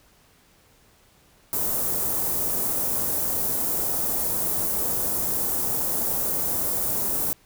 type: band-stop noise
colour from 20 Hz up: white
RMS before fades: -25 dBFS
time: 1.53-7.33 s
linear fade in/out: 0 ms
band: 760 to 11000 Hz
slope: 12 dB/octave
effects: pink hiss -58 dBFS RMS until 7.45 s